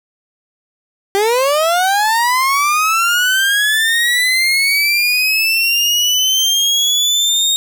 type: linear sweep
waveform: 30% pulse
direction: up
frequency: 388 to 3729 Hz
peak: -9 dBFS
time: 1.15-7.56 s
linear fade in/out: 0 ms
effects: none